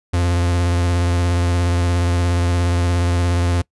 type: tone with vibrato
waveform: 45% pulse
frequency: 87.31 Hz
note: F2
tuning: in tune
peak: -15 dBFS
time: 0.13-3.62 s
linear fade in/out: 10 ms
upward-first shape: sine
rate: 17 Hz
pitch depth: 33 cents each way
effects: noise-tail reverb RT60 0.1 s tail -23 dB re dry + resampled to 24000 Hz